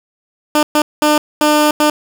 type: tone bursts at uneven times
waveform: 15% pulse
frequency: 300.5 Hz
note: D4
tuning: 40 cents sharp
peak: -3 dBFS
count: 5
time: 0.55-0.63 / 0.75-0.82 / 1.02-1.18 / 1.41-1.71 / 1.8-1.9 s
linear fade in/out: 2 ms
effects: none